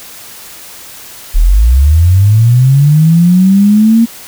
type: linear sweep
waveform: sine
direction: up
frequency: 34.65 to 233.1 Hz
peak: -3 dBFS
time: 1.34-4.06 s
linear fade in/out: 20 ms
effects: white hiss -31 dBFS RMS until 4.27 s